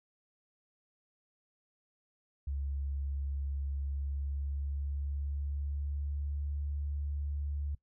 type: tone with pitch glide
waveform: sine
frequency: 69.6 to 72.14 Hz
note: C#2 to D2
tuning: +8 to -30 cents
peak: -33 dBFS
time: 2.47-7.75 s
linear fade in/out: 5 ms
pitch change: +62 cents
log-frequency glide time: 3.78-6.52 s
effects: noise-tail reverb RT60 0.1 s tail -20 dB re dry